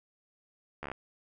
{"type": "slowing click train", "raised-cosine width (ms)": 0.5, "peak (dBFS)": -23, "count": 7, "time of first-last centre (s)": [0.83, 0.916], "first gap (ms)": 13, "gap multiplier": 1.04, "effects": []}